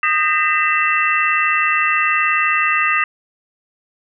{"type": "tone cluster", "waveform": "sine", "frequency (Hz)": [1234, 1580, 1844, 2003, 2677], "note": ["D#6", "G6", "A#6", "B6", "E7"], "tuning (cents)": [-15, 13, -19, 24, 26], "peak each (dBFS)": [-18, -25, -21, -20, -19], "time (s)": [0.03, 3.04], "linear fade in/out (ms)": 2, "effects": []}